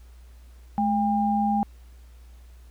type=tone pair together; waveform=sine; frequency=213.4 / 803.1 Hz; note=G#3 / G5; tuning=+47 / +42 cents; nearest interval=octave + major seventh; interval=2295 cents; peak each=-23 dBFS; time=0.78-1.63 s; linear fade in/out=0 ms; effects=added 60 Hz sine -45 dBFS peak until 2.7 s + pink hiss -61 dBFS RMS until 2.7 s